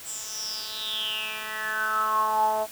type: tone with band-pass filter sweep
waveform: 10% pulse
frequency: 216.8 Hz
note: A3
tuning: 25 cents flat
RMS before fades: -28 dBFS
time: 0.04-2.67 s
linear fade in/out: 50 ms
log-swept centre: 8000 to 690 Hz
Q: 9.1
effects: white hiss -43 dBFS RMS until 2.71 s